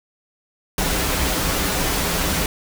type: noise with comb filter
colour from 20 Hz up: pink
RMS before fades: -21 dBFS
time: 0.78-2.46 s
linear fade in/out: 2 ms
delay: 8.6 ms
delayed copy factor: -0.5
effects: none